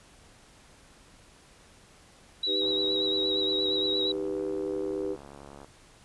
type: tone with vibrato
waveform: sine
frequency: 3869 Hz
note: B7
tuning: 36 cents flat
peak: -26 dBFS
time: 2.43-4.12 s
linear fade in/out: 5 ms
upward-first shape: sine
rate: 8.6 Hz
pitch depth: 34 cents each way
type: chord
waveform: sine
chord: Eb augmented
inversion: none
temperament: equal with one note detuned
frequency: 311.1 / 392 / 495.6 Hz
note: Eb4 / G4 / B4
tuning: 0 / 0 / +6 cents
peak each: -35 / -31 / -35 dBFS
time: 2.46-5.17 s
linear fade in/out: 50 ms
type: click train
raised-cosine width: 1 ms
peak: -32 dBFS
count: 214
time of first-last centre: 2.62-5.646 s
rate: 70.4 Hz
effects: pink hiss -56 dBFS RMS until 6.04 s + resampled to 24000 Hz